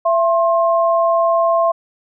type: tone pair together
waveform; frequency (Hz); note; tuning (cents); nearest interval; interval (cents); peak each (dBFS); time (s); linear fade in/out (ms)
sine; 670 / 1063.6; E5 / C6; +28 / +28; minor sixth; 800; -13 / -17; 0.05-1.72; 10
effects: none